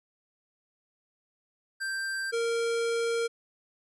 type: tone pair in turn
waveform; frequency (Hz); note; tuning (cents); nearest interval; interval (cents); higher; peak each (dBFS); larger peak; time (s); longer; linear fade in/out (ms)
square; 1574 / 463.6; G6 / A#4; +7 / -10; octave + major sixth; 2117; first; -31 / -27; second; 1.8-2.32 / 2.32-3.28; second; 20
effects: resampled to 24000 Hz